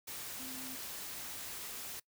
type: tone in noise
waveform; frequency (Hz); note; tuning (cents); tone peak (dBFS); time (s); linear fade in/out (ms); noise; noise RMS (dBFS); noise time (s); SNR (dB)
sine; 260; C4; -11; -48; 0.39-0.76; 10; white; -44; 0.07-2; -7
effects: noise-tail reverb RT60 0.1 s tail -22 dB re dry